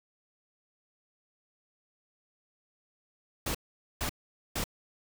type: noise bursts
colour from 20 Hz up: pink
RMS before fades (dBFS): -32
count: 3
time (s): 3.46-4.641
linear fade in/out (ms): 5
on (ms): 87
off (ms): 460
effects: none